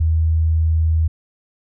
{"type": "tone", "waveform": "sine", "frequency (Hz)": 80.3, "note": "E2", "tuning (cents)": -45, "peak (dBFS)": -13, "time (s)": [0, 1.08], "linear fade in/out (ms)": 10, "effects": []}